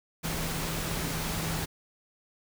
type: tone in noise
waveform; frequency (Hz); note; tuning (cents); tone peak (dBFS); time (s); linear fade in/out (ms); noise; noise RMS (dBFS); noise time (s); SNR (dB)
sine; 162.4; E3; -26; -36; 0.23-1.66; 20; pink; -33; 0.23-1.66; -6
effects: none